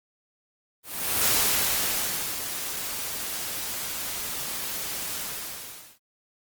white noise with ADSR envelope, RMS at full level -22 dBFS, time 0.83-5.99 s, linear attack 430 ms, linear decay 1100 ms, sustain -10 dB, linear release 820 ms, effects Opus 32 kbps

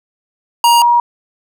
square / sine tone pair in turn, 944 / 953.3 Hz, A#5 / A#5, +22 / +39 cents, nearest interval unison, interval 17 cents, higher second, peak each -7 dBFS, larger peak neither, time 0.64-0.82 / 0.82-1 s, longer neither, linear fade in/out 2 ms, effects none

